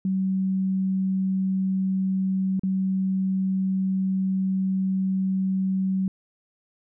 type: tone with dropouts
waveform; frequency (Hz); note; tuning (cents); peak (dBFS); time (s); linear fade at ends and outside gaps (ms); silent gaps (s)
sine; 190; F#3; +46; -21; 0.05-6.08; 2; 2.595-2.634
effects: none